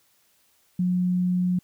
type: tone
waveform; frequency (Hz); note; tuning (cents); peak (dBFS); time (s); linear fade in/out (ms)
sine; 180.4; F#3; -44; -20; 0.79-1.59; 5
effects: white hiss -64 dBFS RMS until 1.63 s